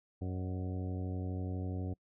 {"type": "harmonic tone with a mistuned harmonic", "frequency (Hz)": 92.1, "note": "F#2", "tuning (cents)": -7, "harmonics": [1, 2, 3, 4, 5, 6, 7, 8], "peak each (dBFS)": [-36, -43, -43, -49, -50, -54, -56, -54], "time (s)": [0.21, 1.94], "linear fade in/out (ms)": 10, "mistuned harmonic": 7, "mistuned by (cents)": -75, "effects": ["noise-tail reverb RT60 0.1 s tail -26 dB re dry"]}